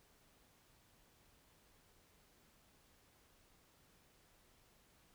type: silence
effects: pink hiss -70 dBFS RMS until 5.14 s